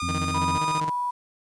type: tone with pitch glide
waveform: sawtooth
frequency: 1217 to 1230.4 Hz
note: D#6 to D#6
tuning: -39 to -20 cents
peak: -24 dBFS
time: 0-0.8 s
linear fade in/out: 2 ms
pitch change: +19 cents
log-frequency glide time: 0.1-0.42 s
type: harmonic tone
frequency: 87 Hz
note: F2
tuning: 6 cents flat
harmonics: 1 / 2 / 3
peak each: -30 / -34 / -33 dBFS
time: 0.02-0.58 s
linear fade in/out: 5 ms
type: tone with tremolo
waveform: sawtooth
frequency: 155.56 Hz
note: D#3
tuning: in tune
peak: -24 dBFS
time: 0.08-0.9 s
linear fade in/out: 10 ms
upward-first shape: square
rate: 15 Hz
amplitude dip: 65%
type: tone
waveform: sine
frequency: 980 Hz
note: B5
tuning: 14 cents flat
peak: -24 dBFS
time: 0.34-1.11 s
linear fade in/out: 10 ms
effects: resampled to 22050 Hz + 9-bit

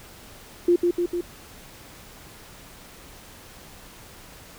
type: tone with echo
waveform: sine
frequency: 349.2 Hz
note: F4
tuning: in tune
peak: -14 dBFS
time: 0.68-0.76 s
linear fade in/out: 5 ms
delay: 150 ms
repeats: 3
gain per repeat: -3 dB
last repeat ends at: 1.21 s
effects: pink hiss -46 dBFS RMS until 4.58 s

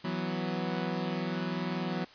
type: chord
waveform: sawtooth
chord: E suspended second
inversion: none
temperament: equal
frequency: 164.81 / 185 / 246.9 Hz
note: E3 / F#3 / B3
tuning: 0 / 0 / 0 cents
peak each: -32 / -30 / -33 dBFS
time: 0.04-2.05 s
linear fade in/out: 10 ms
effects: white hiss -54 dBFS RMS until 2.14 s + resampled to 11025 Hz

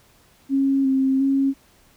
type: tone with vibrato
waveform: sine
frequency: 269.4 Hz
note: C#4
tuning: 49 cents flat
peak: -16 dBFS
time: 0.49-1.54 s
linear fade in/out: 50 ms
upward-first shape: square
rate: 1.4 Hz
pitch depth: 20 cents each way
effects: pink hiss -56 dBFS RMS until 1.96 s

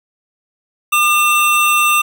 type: tone pair together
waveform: square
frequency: 1203 / 2698 Hz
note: D6 / E7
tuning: +41 / +40 cents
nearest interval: octave + major second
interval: 1399 cents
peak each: -14 dBFS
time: 0.92-2.02 s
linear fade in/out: 10 ms
effects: none

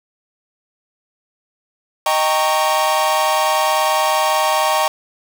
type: chord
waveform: 45% pulse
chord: Eb dominant seventh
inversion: none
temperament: equal with one note detuned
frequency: 622.3 / 784 / 922.2 / 1108.7 Hz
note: Eb5 / G5 / Bb5 / Db6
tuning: 0 / 0 / -19 / 0 cents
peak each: -20 dBFS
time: 2.06-4.88 s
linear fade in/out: 2 ms
effects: 8-bit

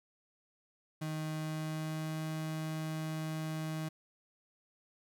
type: tone with pitch glide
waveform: 35% pulse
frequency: 156 to 157.54 Hz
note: D#3 to D#3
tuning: +5 to +22 cents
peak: -34 dBFS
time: 1.01-3.89 s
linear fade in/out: 10 ms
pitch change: +17 cents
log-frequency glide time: 1.33-2.24 s
effects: none

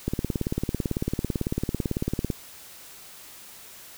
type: click train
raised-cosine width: 3 ms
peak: -12 dBFS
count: 41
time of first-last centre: 0.08-2.302 s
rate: 18 Hz
effects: white hiss -46 dBFS RMS until 3.97 s

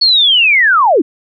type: linear sweep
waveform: sine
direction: down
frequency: 4435 to 254.3 Hz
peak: -6 dBFS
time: 0.01-1.02 s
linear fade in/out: 10 ms
effects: none

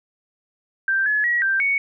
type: tone with pitch steps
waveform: sine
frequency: 1571 / 1704 / 1914 / 1572 / 2226 Hz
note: G6 / G#6 / A#6 / G6 / C#7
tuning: +3 / +44 / +45 / +4 / +7 cents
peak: -17 dBFS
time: 0.88-1.78 s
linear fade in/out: 2 ms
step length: 180 ms
effects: none

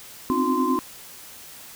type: tone cluster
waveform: sine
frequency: 257.3 / 266.9 / 306.2 / 356.4 / 1038 Hz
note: C4 / C4 / D#4 / F4 / C6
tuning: -29 / +35 / -28 / +35 / -14 cents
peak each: -25 / -26 / -28 / -27 / -24 dBFS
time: 0.3-0.79 s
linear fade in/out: 0 ms
effects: white hiss -43 dBFS RMS until 1.75 s

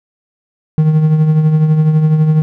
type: tone with tremolo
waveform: triangle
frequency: 155.56 Hz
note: D#3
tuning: in tune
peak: -3 dBFS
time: 0.78-2.42 s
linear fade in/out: 0 ms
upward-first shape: triangle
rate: 12 Hz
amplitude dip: 55%
effects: none

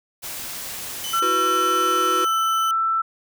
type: noise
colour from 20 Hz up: white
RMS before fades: -32 dBFS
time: 0.22-1.21 s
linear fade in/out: 20 ms
type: tone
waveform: sawtooth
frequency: 3026 Hz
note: F#7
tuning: 38 cents sharp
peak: -25 dBFS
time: 1.04-2.71 s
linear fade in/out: 2 ms
type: tone with pitch glide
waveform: sine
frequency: 1349 to 1329.7 Hz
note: E6 to E6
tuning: +40 to +15 cents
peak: -18 dBFS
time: 1.13-3.02 s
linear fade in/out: 10 ms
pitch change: -25 cents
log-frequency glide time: 1.31-2.25 s
type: chord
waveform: square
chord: E suspended second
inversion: none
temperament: equal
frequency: 329.6 / 370 / 493.9 Hz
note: E4 / F#4 / B4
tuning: 0 / 0 / 0 cents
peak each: -31 / -27 / -30 dBFS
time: 1.22-2.25 s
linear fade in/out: 5 ms
effects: none

